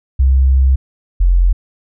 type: tone pair in turn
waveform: sine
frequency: 66.1 / 44.12 Hz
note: C2 / F1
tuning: +18 / +18 cents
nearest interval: perfect fifth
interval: 700 cents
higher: first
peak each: -7 dBFS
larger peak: neither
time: 0.19-0.76 / 1.2-1.53 s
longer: first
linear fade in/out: 10 ms
effects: none